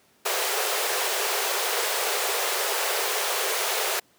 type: high-pass noise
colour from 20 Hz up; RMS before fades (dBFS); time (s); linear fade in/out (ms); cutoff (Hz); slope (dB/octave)
pink; -26; 0.25-4; 10; 380; 96
effects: pink hiss -61 dBFS RMS until 4.18 s + high-pass 150 Hz 12 dB/octave